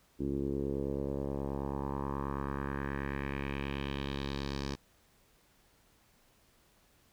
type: tone with low-pass filter sweep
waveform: 10% pulse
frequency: 69.3 Hz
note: C#2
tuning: in tune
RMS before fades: -36 dBFS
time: 0.19-4.76 s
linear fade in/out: 20 ms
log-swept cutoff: 320 to 5300 Hz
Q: 2.7
effects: pink hiss -67 dBFS RMS until 7.12 s